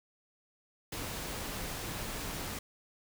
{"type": "noise", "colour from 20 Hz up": "pink", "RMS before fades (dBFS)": -39, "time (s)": [0.92, 2.59], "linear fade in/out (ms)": 5, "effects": []}